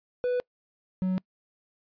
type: tone pair in turn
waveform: triangle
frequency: 495 / 185.95 Hz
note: B4 / F#3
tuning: +4 / +9 cents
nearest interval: octave + perfect fourth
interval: 1695 cents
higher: first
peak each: -22 dBFS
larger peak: neither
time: 0.24-0.4 / 1.02-1.18 s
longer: neither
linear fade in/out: 0 ms
effects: noise-tail reverb RT60 0.1 s tail -25 dB re dry + resampled to 11025 Hz